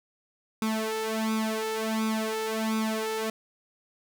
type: tone with flanger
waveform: sawtooth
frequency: 220 Hz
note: A3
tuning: in tune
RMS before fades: -29 dBFS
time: 0.62-3.3 s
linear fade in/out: 2 ms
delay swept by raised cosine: 0.82 to 2.32 ms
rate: 1.4 Hz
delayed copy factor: +0.85
effects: none